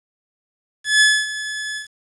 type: tone with ADSR envelope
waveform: sawtooth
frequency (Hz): 1715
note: A6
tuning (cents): -45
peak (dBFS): -6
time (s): 0.84-1.88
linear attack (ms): 170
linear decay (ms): 250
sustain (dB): -15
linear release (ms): 120
effects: resampled to 24000 Hz + 7-bit